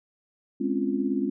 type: chord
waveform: sine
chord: Db major seventh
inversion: second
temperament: just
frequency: 207.9 / 259.9 / 277.2 / 346.5 Hz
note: Ab3 / C4 / Db4 / F4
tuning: +2 / -11 / 0 / -14 cents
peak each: -30 / -28 / -28 / -31 dBFS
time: 0.6-1.3 s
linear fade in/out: 10 ms
effects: none